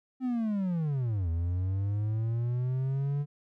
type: linear two-way sweep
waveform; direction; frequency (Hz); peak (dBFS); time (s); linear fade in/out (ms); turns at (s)
triangle; down then up; 261.6 to 81.4 to 146; -25; 0.2-3.26; 50; 1.29
effects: none